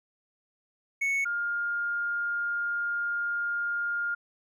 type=tone pair in turn; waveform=triangle / sine; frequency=2212 / 1410.9 Hz; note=C#7 / F6; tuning=-4 / +17 cents; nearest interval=minor sixth; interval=779 cents; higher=first; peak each=-23 / -27 dBFS; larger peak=first; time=1.01-1.25 / 1.25-4.15 s; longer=second; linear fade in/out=10 ms; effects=none